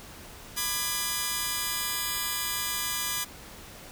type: chord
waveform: 5% pulse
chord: G# diminished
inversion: first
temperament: just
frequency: 996.7 / 1196.1 / 1661.2 Hz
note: B5 / D6 / G#6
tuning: +16 / +31 / 0 cents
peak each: -21 dBFS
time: 0.56-3.25 s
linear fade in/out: 20 ms
effects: pink hiss -46 dBFS RMS until 3.91 s